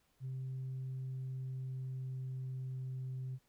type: tone with pitch glide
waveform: sine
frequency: 130.81 to 129.61 Hz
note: C3 to C3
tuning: 0 to -16 cents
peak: -37 dBFS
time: 0.2-3.39 s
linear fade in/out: 50 ms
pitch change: -16 cents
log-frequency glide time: 0.72-3.22 s
effects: tanh soft clip ceiling -36 dBFS + pink hiss -75 dBFS RMS until 3.48 s